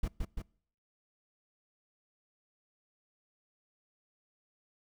brown noise with echo, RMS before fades -30 dBFS, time 0.03-0.08 s, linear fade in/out 5 ms, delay 170 ms, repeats 2, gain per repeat -3 dB, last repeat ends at 0.42 s, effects noise-tail reverb RT60 0.6 s tail -25 dB re dry

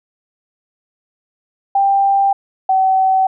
sine tone pair in turn, 790 / 761.1 Hz, G5 / F#5, +13 / +49 cents, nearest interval minor second, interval 64 cents, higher first, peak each -10 dBFS, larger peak neither, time 1.75-2.33 / 2.69-3.27 s, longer neither, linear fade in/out 5 ms, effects none

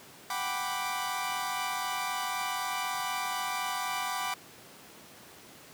sawtooth chord, G major seventh, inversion third, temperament equal, 740 / 784 / 987.8 / 1174.7 Hz, F#5 / G5 / B5 / D6, 0 / 0 / 0 / 0 cents, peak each -34 / -35 / -32 / -32 dBFS, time 0.3-4.34 s, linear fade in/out 2 ms, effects pink hiss -51 dBFS RMS until 5.73 s + high-pass 150 Hz 12 dB/octave

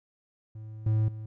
triangle tone with level steps, 108.9 Hz, A2, 17 cents flat, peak -37 / -20 / -34 dBFS, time 0.55-1.26 s, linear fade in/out 5 ms, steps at 0.86 / 1.08 s, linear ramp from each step 5 ms, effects none

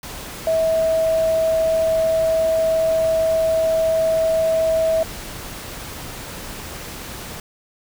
sine tone in noise, 647 Hz, E5, 32 cents flat, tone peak -15 dBFS, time 0.47-5.03 s, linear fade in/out 2 ms, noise pink, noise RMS -33 dBFS, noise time 0.03-7.4 s, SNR +15 dB, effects none

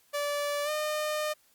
sawtooth tone with pitch glide, 580 to 608.1 Hz, D5 to D#5, -22 to -40 cents, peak -25 dBFS, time 0.13-1.34 s, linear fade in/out 20 ms, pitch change +82 cents, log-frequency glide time 0.64-0.7 s, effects white hiss -65 dBFS RMS until 1.54 s + Opus 48 kbps

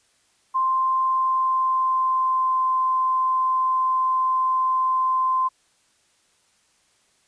sine tone with pitch glide, 1046.5 to 1037.5 Hz, C6 to C6, 0 to -15 cents, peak -18 dBFS, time 0.54-5.49 s, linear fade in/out 20 ms, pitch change -15 cents, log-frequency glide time 0.99-2.68 s, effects white hiss -63 dBFS RMS until 7.27 s + resampled to 22050 Hz

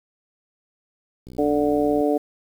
click train, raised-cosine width 3 ms, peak -28 dBFS, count 47, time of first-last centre 1.27-2.008 s, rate 62.3 Hz
harmonic tone, 146.8 Hz, D3, in tune, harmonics 2 / 3 / 4 / 5, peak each -21 / -22 / -24 / -27 dBFS, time 1.38-2.18 s, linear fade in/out 10 ms
effects 8-bit

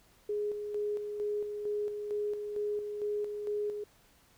sine tone with tremolo, 416.2 Hz, G#4, 4 cents sharp, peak -30 dBFS, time 0.29-3.84 s, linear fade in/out 5 ms, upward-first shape square, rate 2.2 Hz, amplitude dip 45%, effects pink hiss -64 dBFS RMS until 4.37 s

